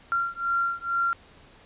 sine beating tone pair, 1377 / 1379.2 Hz, F6 / F6, -25 / -22 cents, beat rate 2.2 Hz, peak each -27 dBFS, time 0.12-1.13 s, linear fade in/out 0 ms, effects pink hiss -53 dBFS RMS until 1.65 s + resampled to 8000 Hz

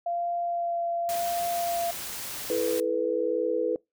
sine tone with vibrato, 689 Hz, F5, 24 cents flat, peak -26 dBFS, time 0.06-1.91 s, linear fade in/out 5 ms, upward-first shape sine, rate 0.9 Hz, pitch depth 11 cents each way
white noise, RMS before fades -36 dBFS, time 1.09-2.8 s, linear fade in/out 0 ms
sine chord, E suspended fourth, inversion none, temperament equal with one note detuned, 329.6 / 432.9 / 493.9 Hz, E4 / A4 / B4, 0 / -28 / 0 cents, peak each -31 / -29 / -26 dBFS, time 2.5-3.76 s, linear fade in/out 2 ms
effects noise-tail reverb RT60 0.2 s tail -25 dB re dry

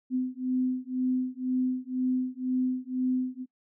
sine beating tone pair, 254.2 / 256.2 Hz, C4 / C4, -50 / -36 cents, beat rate 2 Hz, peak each -29 dBFS, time 0.1-3.46 s, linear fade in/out 50 ms, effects noise-tail reverb RT60 0.1 s tail -22 dB re dry

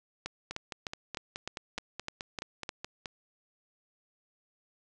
two click trains, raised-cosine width 0.2 ms, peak -18 / -20 dBFS, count 9 / 13, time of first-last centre 0.26-2.692 / 0.51-3.058 s, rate 3.29 / 4.71 Hz, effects resampled to 24000 Hz + 10-bit

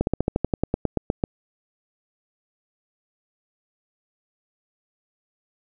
slowing click train, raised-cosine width 2 ms, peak -7 dBFS, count 14, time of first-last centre 0.01-1.239 s, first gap 61 ms, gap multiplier 1.07, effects none

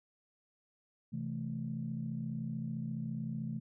sine chord, A minor, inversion first, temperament equal, 130.81 / 164.81 / 220 Hz, C3 / E3 / A3, 0 / 0 / 0 cents, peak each -40 / -40 / -39 dBFS, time 1.12-3.6 s, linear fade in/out 20 ms, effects tanh soft clip ceiling -26 dBFS

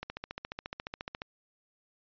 click train, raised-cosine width 0.3 ms, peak -21 dBFS, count 18, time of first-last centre 0.03-1.219 s, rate 14.3 Hz, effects resampled to 11025 Hz

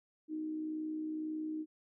sine tone with amplitude modulation, 311.1 Hz, D#4, in tune, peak -34 dBFS, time 0.28-1.66 s, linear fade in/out 50 ms, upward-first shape sine, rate 61.9 Hz, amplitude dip 40%, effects none

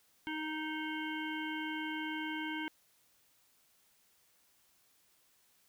harmonic tone, 311.1 Hz, D#4, in tune, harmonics 1 / 3 / 5 / 7 / 9 / 10, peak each -39 / -44 / -43 / -44 / -51 / -48 dBFS, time 0.27-2.68 s, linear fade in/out 0 ms, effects white hiss -70 dBFS RMS until 5.68 s

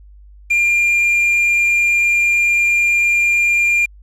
triangle tone with quantisation, 2397 Hz, D7, 35 cents sharp, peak -10 dBFS, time 0.5-3.86 s, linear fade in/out 10 ms, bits 6, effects added 50 Hz sine -39 dBFS peak until 4.02 s + low-pass 11000 Hz 12 dB/octave

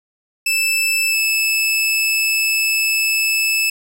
sawtooth tone with pitch glide, 2637 to 2620 Hz, E7 to E7, 0 to -11 cents, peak -12 dBFS, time 0.46-3.7 s, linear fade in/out 5 ms, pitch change -11 cents, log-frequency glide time 1.09-1.15 s, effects none

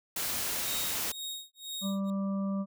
white noise, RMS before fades -33 dBFS, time 0.16-1.12 s, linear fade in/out 5 ms
sawtooth tone with tremolo, 3752 Hz, A#7, 11 cents sharp, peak -32 dBFS, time 0.65-2.1 s, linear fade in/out 0 ms, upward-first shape sine, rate 2 Hz, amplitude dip 100%
harmonic tone, 196 Hz, G3, in tune, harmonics 1 / 3 / 5 / 6, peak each -29 / -41 / -53 / -45 dBFS, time 1.81-2.66 s, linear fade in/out 50 ms
effects none

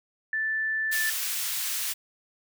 sine tone, 1760 Hz, A6, in tune, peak -25 dBFS, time 0.33-1.1 s, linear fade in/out 2 ms
white high-pass noise, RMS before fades -30 dBFS, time 0.91-1.94 s, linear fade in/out 20 ms, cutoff 1600 Hz, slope 12 dB/octave
effects none

